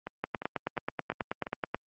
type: two click trains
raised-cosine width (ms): 0.5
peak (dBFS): -20 / -14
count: 5 / 15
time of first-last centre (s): 0.07-1.469 / 0.24-1.745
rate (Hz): 2.86 / 9.3
effects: high-pass 150 Hz 12 dB/octave + Opus 32 kbps